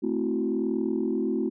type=chord; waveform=sine; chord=F# half-diminished seventh; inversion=first; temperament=equal; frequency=220 / 261.6 / 329.6 / 370 Hz; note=A3 / C4 / E4 / F#4; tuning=0 / 0 / 0 / 0 cents; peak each=-29 dBFS; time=0.02-1.5 s; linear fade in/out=20 ms; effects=tanh soft clip ceiling -16 dBFS